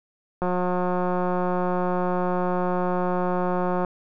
click train, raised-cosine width 1 ms, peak -12 dBFS, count 618, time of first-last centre 0.42-3.848 s, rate 180 Hz, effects none

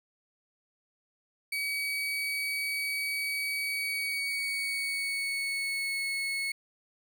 35% pulse tone with pitch glide, 2269 to 2196 Hz, C#7 to C#7, +40 to -17 cents, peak -28 dBFS, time 1.52-6.52 s, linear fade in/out 5 ms, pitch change -57 cents, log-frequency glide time 3.59-6.06 s, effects none

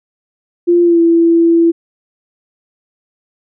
sine tone with pitch glide, 347.1 to 334.7 Hz, F4 to E4, -11 to +26 cents, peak -6 dBFS, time 0.67-1.72 s, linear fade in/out 20 ms, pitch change -63 cents, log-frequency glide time 0.83-1 s, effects none

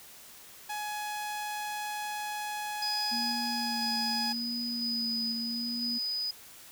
sawtooth tone, 840 Hz, G#5, 19 cents sharp, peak -30 dBFS, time 0.69-4.33 s, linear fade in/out 10 ms
sine tone with tremolo, 4978 Hz, D#8, in tune, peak -30 dBFS, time 2.82-6.31 s, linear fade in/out 5 ms, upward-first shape square, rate 1 Hz, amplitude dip 30%
sine tone with vibrato, 233.1 Hz, A#3, in tune, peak -35 dBFS, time 3.11-5.99 s, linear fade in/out 20 ms, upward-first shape sine, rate 0.83 Hz, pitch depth 30 cents each way
effects white hiss -51 dBFS RMS until 6.71 s

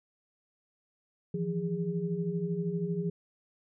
sine tone cluster, 161.9 / 174.6 / 408.9 Hz, E3 / F3 / G#4, -31 / 0 / -27 cents, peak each -35 / -32 / -35 dBFS, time 1.34-3.1 s, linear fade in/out 5 ms, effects none

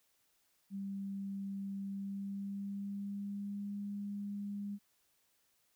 sine tone with pitch glide, 196.8 to 202.6 Hz, G3 to G#3, +7 to -43 cents, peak -38 dBFS, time 0.7-4.79 s, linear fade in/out 50 ms, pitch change +50 cents, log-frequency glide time 1.87-3.75 s, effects white hiss -75 dBFS RMS until 5.75 s

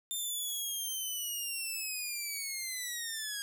10% pulse linear sweep, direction down, 3612 to 1627 Hz, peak -27 dBFS, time 0.11-3.42 s, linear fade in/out 0 ms, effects 11-bit

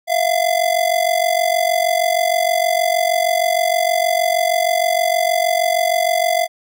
square ring-modulated tone, 682 Hz, F5, 41 cents flat, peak -12 dBFS, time 0.07-6.48 s, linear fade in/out 50 ms, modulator 23.2 Hz, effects none

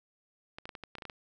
clicks, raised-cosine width 0.3 ms, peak -26 dBFS, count 10, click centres 0.585 / 0.655 / 0.692 / 0.752 / 0.837 / 0.953 / 0.984 / 1.022 / 1.053 / 1.098 s, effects none

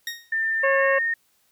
20% pulse tone with exponential decay, 1864.7 Hz, A#6, in tune, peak -20 dBFS, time 0.07-0.33 s, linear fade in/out 2 ms, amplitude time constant 56 ms
sine tone with pitch glide, 1794 to 1838.1 Hz, A6 to A#6, +33 to -25 cents, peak -21 dBFS, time 0.32-1.14 s, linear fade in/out 5 ms, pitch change +42 cents, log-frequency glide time 0.79-0.84 s
harmonic tone, 545 Hz, C#5, 29 cents flat, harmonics 1 / 2 / 3 / 4 / 5, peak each -20 / -26 / -30 / -32 / -34 dBFS, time 0.63-0.99 s, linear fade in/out 10 ms
effects white hiss -65 dBFS RMS until 1.51 s

